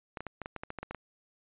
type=clicks; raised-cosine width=0.5 ms; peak=-23 dBFS; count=12; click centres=0.172 / 0.206 / 0.267 / 0.417 / 0.459 / 0.563 / 0.635 / 0.704 / 0.787 / 0.83 / 0.91 / 0.947 s; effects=resampled to 8000 Hz